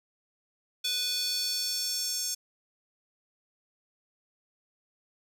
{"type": "tone with high-pass filter sweep", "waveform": "square", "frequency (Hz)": 493.9, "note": "B4", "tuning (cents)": 0, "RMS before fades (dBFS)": -31, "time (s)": [0.84, 2.35], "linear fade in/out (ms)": 10, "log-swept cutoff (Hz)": [3700, 6100], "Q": 3.6, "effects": []}